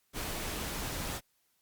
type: noise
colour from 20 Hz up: pink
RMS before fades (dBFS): -37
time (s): 0.13-1.21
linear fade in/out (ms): 50
effects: white hiss -74 dBFS RMS until 1.61 s + Opus 48 kbps

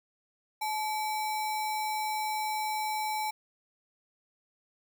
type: tone with sample-and-hold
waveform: sine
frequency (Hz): 860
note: A5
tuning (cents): -40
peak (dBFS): -29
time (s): 0.61-3.31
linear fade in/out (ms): 10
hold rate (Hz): 3150
effects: none

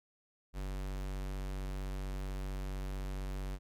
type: tone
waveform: square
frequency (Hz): 47.81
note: G1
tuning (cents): -43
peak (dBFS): -37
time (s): 0.53-3.59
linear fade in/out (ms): 50
effects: MP3 96 kbps

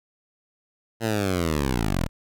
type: linear sweep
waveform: 10% pulse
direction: down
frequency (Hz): 116.54 to 35.78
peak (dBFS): -14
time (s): 1-2.09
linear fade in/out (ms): 50
effects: none

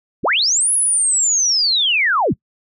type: linear two-way sweep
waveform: sine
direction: up then down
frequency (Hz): 46.25 to 10700 to 46.25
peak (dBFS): -13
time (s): 0.23-2.34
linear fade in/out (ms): 20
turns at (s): 0.73
effects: noise-tail reverb RT60 0.1 s tail -26 dB re dry

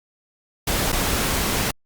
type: noise with dropouts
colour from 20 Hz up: pink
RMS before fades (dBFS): -22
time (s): 0.67-1.71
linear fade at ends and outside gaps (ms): 5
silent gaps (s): 0.92-0.926
effects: Opus 48 kbps

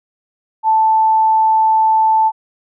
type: tone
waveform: sine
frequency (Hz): 880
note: A5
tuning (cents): 0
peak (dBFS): -9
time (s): 0.63-2.32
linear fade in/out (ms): 50
effects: none

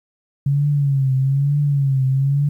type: tone with vibrato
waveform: sine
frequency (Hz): 138.59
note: C#3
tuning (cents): 0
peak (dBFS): -14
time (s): 0.46-2.49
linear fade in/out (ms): 5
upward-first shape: triangle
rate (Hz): 1.1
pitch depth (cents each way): 100
effects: 9-bit

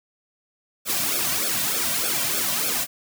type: noise with flanger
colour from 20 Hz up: white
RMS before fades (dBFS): -24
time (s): 0.85-2.87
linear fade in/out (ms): 50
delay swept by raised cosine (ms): 1 to 2.4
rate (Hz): 3.3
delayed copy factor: -1
effects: none

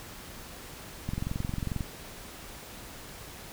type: click train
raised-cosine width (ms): 5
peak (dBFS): -19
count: 17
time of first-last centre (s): 1.09-1.807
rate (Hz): 22.3
effects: pink hiss -45 dBFS RMS until 3.52 s

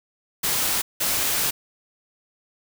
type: noise bursts at uneven times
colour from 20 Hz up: white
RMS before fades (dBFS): -23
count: 2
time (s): 0.43-0.82 / 1-1.51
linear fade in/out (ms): 10
effects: none

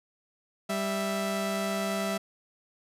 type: tone pair together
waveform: sawtooth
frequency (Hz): 196.69 / 659.3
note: G3 / E5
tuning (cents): +6 / 0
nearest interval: octave + major sixth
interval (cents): 2094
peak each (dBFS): -27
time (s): 0.69-2.18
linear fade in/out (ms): 10
effects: resampled to 32000 Hz

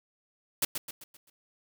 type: noise with echo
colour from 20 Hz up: white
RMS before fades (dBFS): -26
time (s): 0.62-0.65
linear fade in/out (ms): 5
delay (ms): 130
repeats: 5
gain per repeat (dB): -7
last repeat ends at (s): 1.3
effects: none

